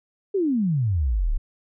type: exponential sweep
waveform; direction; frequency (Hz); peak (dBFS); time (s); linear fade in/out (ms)
sine; down; 415.3 to 30.44; -19; 0.34-1.38; 10
effects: none